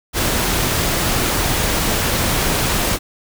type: noise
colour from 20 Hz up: pink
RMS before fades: -18 dBFS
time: 0.13-2.99 s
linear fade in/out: 50 ms
effects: none